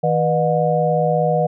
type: tone cluster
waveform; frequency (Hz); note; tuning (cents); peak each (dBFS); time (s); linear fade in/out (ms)
sine; 159.7 / 489.2 / 606 / 721; D#3 / B4 / D#5 / F#5; +45 / -16 / -46 / -45; -20; 0.03-1.47; 10
effects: none